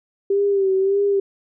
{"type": "tone with vibrato", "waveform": "sine", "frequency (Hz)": 392, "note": "G4", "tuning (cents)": 0, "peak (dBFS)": -15, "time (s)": [0.3, 1.2], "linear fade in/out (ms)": 5, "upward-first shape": "sine", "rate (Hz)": 1.7, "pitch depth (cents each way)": 52, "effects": []}